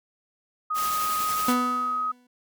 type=tone with pitch glide; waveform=sine; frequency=1250 to 1262.3 Hz; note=D#6 to D#6; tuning=+8 to +25 cents; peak=-24 dBFS; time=0.7-2.12 s; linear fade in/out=10 ms; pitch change=+17 cents; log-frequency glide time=1.13-1.84 s
type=noise with tremolo; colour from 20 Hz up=white; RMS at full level=-31 dBFS; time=0.74-1.56 s; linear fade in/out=50 ms; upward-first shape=triangle; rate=11 Hz; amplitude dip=25%
type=tone with exponential decay; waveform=40% pulse; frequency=247.5 Hz; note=B3; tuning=4 cents sharp; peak=-19 dBFS; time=1.48-2.27 s; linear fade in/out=5 ms; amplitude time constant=170 ms
effects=none